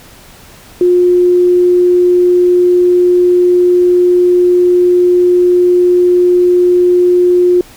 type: tone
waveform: sine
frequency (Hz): 356.9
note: F4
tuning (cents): +38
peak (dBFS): -5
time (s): 0.81-7.61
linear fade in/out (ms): 2
effects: pink hiss -38 dBFS RMS until 7.76 s